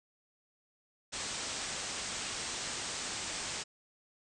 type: low-pass noise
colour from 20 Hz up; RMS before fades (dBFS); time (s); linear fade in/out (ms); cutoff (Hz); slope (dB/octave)
white; -39; 1.12-3.64; 20; 8600; 96
effects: none